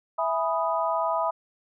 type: chord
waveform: sine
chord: E major seventh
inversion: none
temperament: equal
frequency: 659.3 / 830.6 / 987.8 / 1244.5 Hz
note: E5 / G#5 / B5 / D#6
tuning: 0 / 0 / 0 / 0 cents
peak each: -27 / -32 / -27 / -30 dBFS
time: 0.18-1.31 s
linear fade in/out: 10 ms
effects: none